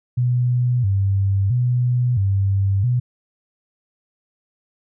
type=tone with vibrato; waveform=sine; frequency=110 Hz; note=A2; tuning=in tune; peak=-15 dBFS; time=0.17-3 s; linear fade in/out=10 ms; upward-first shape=square; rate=0.75 Hz; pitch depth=200 cents each way; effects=none